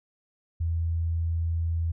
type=tone; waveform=sine; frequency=83 Hz; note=E2; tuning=12 cents sharp; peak=-24 dBFS; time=0.6-1.92 s; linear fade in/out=10 ms; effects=none